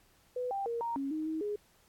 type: tone with pitch steps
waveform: sine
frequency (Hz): 497.8 / 789 / 467.7 / 932 / 275 / 311.5 / 317 / 415.1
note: B4 / G5 / A#4 / A#5 / C#4 / D#4 / D#4 / G#4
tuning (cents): +14 / +11 / +6 / -1 / -14 / +2 / +32 / -1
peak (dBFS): -32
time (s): 0.36-1.56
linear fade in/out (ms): 5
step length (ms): 150
effects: pink hiss -66 dBFS RMS until 1.88 s + AAC 64 kbps